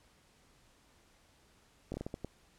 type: slowing click train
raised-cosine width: 2 ms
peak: -25 dBFS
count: 7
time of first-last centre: 1.92-2.246 s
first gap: 21 ms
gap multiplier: 1.38
effects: pink hiss -66 dBFS RMS until 2.58 s + low-pass 10000 Hz 12 dB/octave